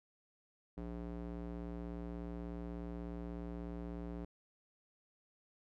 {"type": "tone with band-pass filter", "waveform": "square", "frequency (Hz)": 58.27, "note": "A#1", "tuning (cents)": 0, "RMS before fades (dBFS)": -44, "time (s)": [0.77, 4.25], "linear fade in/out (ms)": 5, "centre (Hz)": 290, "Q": 0.8, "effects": []}